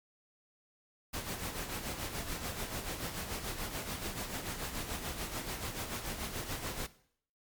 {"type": "noise with tremolo", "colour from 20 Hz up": "pink", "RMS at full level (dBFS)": -37, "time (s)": [1.13, 6.87], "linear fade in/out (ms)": 10, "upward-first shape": "sine", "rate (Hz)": 6.9, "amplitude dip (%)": 55, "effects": ["noise-tail reverb RT60 0.6 s tail -17 dB re dry", "MP3 96 kbps"]}